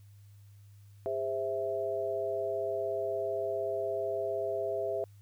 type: chord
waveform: sine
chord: Ab augmented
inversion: none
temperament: equal with one note detuned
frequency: 406.1 / 523.3 / 659.3 Hz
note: Ab4 / C5 / E5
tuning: -39 / 0 / 0 cents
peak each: -35 / -37 / -33 dBFS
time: 1.06-5.04 s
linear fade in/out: 0 ms
effects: added 101 Hz sine -52 dBFS peak until 5.21 s + white hiss -70 dBFS RMS until 5.21 s